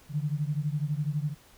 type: beating tone pair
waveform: sine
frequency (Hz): 144.4 / 156.4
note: D3 / D#3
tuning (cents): -29 / +9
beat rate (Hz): 12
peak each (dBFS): -29 / -31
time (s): 0.09-1.35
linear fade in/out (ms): 50
effects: pink hiss -57 dBFS RMS until 1.57 s